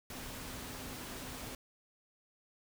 sine tone in noise, 256.1 Hz, C4, 37 cents flat, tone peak -52 dBFS, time 0.1-1.55 s, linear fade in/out 2 ms, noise pink, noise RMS -45 dBFS, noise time 0.1-1.55 s, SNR -10 dB, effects none

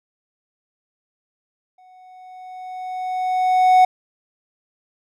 triangle tone with exponential growth, 740 Hz, F#5, in tune, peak -6 dBFS, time 1.78-3.85 s, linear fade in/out 5 ms, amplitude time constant 450 ms, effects none

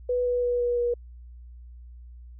sine tone with pitch steps, 493.9 / 490.5 / 487.1 / 483.7 / 480.4 Hz, B4 / B4 / B4 / B4 / B4, 0 / -12 / -24 / -36 / -48 cents, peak -22 dBFS, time 0.09-0.94 s, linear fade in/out 5 ms, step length 170 ms, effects added 60 Hz sine -42 dBFS peak until 2.39 s

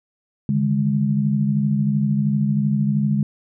sine tone cluster, 143.2 / 156.1 / 206.1 Hz, D3 / D#3 / G#3, -43 / +6 / -13 cents, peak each -20 / -27 / -19 dBFS, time 0.49-3.23 s, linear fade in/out 2 ms, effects none

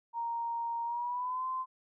sine tone with pitch glide, 932.3 to 1034.5 Hz, A#5 to C6, 0 to -20 cents, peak -32 dBFS, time 0.13-1.66 s, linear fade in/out 50 ms, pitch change +180 cents, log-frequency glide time 0.84-1.46 s, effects none

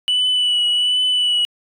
sine tone with vibrato, 2964 Hz, F#7, 2 cents sharp, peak -12 dBFS, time 0.08-1.45 s, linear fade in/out 0 ms, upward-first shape triangle, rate 1.3 Hz, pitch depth 27 cents each way, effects tanh soft clip ceiling -13 dBFS

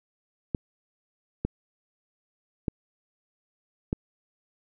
clicks, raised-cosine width 3 ms, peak -13 dBFS, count 4, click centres 0.548 / 1.45 / 2.682 / 3.929 s, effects none

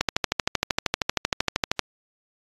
click train, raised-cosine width 0.2 ms, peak -3 dBFS, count 24, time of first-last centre 0.01-1.793 s, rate 12.9 Hz, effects AAC 32 kbps

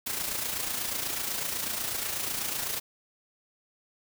white noise with amplitude modulation, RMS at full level -30 dBFS, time 0.06-2.8 s, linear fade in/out 10 ms, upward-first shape sine, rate 28.1 Hz, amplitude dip 50%, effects none

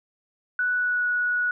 sine tone with pitch glide, 1480 to 1464.7 Hz, F#6 to F#6, 0 to -18 cents, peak -21 dBFS, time 0.59-1.51 s, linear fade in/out 2 ms, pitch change -18 cents, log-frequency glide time 0.73-1.07 s, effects none

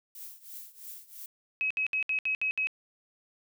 violet noise with tremolo, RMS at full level -42 dBFS, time 0.15-1.26 s, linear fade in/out 2 ms, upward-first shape triangle, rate 3 Hz, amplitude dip 90%
sine tone bursts, 2553 Hz, D#7, 44 cents sharp, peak -26 dBFS, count 7, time 1.61-2.671 s, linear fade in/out 0 ms, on 95 ms, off 66 ms
effects none

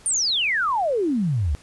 sine exponential sweep, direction down, 9410 to 65.41 Hz, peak -19 dBFS, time 0.06-1.55 s, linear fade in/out 0 ms, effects pink hiss -50 dBFS RMS until 1.62 s + resampled to 24000 Hz

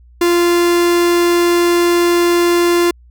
45% pulse tone, 347 Hz, F4, 11 cents flat, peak -10 dBFS, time 0.21-2.91 s, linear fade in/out 5 ms, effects added 60 Hz sine -41 dBFS peak until 3.1 s

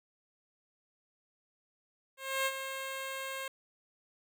10% pulse tone with ADSR envelope, 535 Hz, C5, 38 cents sharp, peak -20 dBFS, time 2.17-3.48 s, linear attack 290 ms, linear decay 49 ms, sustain -9 dB, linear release 3 ms, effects none

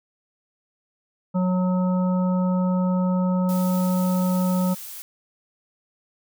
harmonic tone, 183.1 Hz, F#3, 18 cents flat, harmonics 1 / 3 / 5 / 7, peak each -19 / -29 / -33 / -36 dBFS, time 1.34-4.75 s, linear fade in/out 20 ms
blue noise, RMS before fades -37 dBFS, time 3.49-5.02 s, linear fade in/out 0 ms
effects none

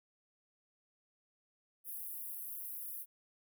pink high-pass noise, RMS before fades -44 dBFS, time 1.84-3.06 s, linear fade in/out 50 ms, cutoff 11000 Hz, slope 48 dB/octave, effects none

